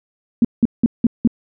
sine tone bursts, 233.1 Hz, A#3, in tune, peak -8 dBFS, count 5, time 0.42-1.275 s, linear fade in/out 2 ms, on 27 ms, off 180 ms, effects none

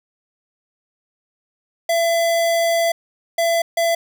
square tone bursts at uneven times, 672 Hz, E5, 33 cents sharp, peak -16 dBFS, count 3, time 1.89-2.92 / 3.38-3.62 / 3.77-3.95 s, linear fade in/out 5 ms, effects none

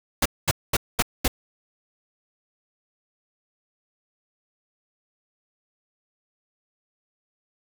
pink noise bursts, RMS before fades -20 dBFS, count 5, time 0.22-1.28 s, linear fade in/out 5 ms, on 36 ms, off 220 ms, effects none

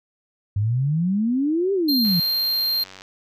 sine exponential two-way sweep, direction up then down, 97.8 to 403.9 to 162.7 Hz, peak -18 dBFS, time 0.56-2.2 s, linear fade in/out 5 ms, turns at 1.73 s
square tone, 4186 Hz, C8, in tune, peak -20 dBFS, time 1.88-2.84 s, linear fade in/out 10 ms
click train, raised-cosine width 0.2 ms, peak -23 dBFS, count 93, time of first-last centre 2.05-3.019 s, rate 94.9 Hz
effects none

